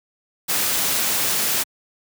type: noise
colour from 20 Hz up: white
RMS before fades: -21 dBFS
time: 0.48-1.64 s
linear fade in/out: 20 ms
effects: high-pass 100 Hz 12 dB/octave